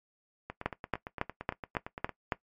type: two click trains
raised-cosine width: 0.5 ms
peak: -13 / -23 dBFS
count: 7 / 15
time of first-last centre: 0.66-2.322 / 0.5-2.093 s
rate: 3.61 / 8.79 Hz
effects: noise-tail reverb RT60 0.1 s tail -17 dB re dry + MP3 96 kbps